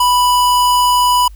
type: tone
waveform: square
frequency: 987.8 Hz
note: B5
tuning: in tune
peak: -10 dBFS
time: 0-1.28 s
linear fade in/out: 5 ms
effects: added 50 Hz sine -32 dBFS peak until 1.35 s + white hiss -54 dBFS RMS until 1.35 s